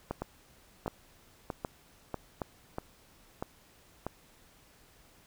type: two click trains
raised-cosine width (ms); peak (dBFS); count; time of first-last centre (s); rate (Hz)
1; -19 / -20; 4 / 7; 0.11-2.418 / 0.22-4.066; 1.3 / 1.56
effects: pink hiss -61 dBFS RMS until 5.26 s